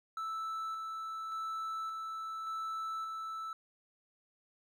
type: tone with tremolo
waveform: triangle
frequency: 1317 Hz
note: E6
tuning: 2 cents flat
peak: -34 dBFS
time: 0.17-3.53 s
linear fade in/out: 2 ms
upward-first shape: square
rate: 0.87 Hz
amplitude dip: 25%
effects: none